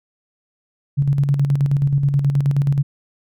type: tone with tremolo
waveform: sine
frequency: 140.5 Hz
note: C#3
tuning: 24 cents sharp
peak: -12 dBFS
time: 0.97-2.83 s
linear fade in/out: 20 ms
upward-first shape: square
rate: 9.4 Hz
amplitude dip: 50%
effects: none